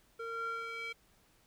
square tone with band-pass filter sweep, 458.7 Hz, A#4, 28 cents flat, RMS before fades -40 dBFS, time 0.19-0.93 s, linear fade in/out 10 ms, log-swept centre 970 to 2500 Hz, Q 3.4, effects pink hiss -68 dBFS RMS until 1.46 s

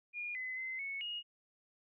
sine tone with pitch steps, 2428 / 2028 / 2058 / 2207 / 2871 Hz, D#7 / B6 / C7 / C#7 / F7, -43 / +45 / -29 / -8 / +47 cents, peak -38 dBFS, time 0.13-1.23 s, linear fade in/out 50 ms, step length 220 ms, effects none

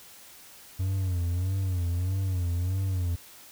triangle tone with vibrato, 91.1 Hz, F#2, 26 cents flat, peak -23 dBFS, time 0.79-3.16 s, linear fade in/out 10 ms, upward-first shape sine, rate 1.6 Hz, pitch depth 100 cents each way, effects white hiss -50 dBFS RMS until 3.51 s

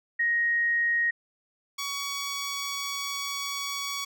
sine / 10% pulse tone pair in turn, 1876 / 1126.2 Hz, A#6 / C#6, +11 / +27 cents, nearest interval major sixth, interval 884 cents, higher first, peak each -22 dBFS, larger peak neither, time 0.19-1.11 / 1.78-4.05 s, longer second, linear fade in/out 10 ms, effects none

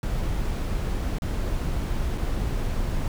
brown noise with dropouts, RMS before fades -26 dBFS, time 0.03-3.08 s, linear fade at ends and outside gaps 1 ms, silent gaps 1.185-1.22 / 2.177-2.181 s, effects none

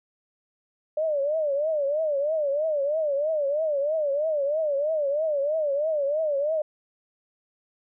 sine tone with vibrato, 595 Hz, D5, 22 cents sharp, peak -22 dBFS, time 0.97-6.62 s, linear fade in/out 5 ms, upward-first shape triangle, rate 3.1 Hz, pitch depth 160 cents each way, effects none

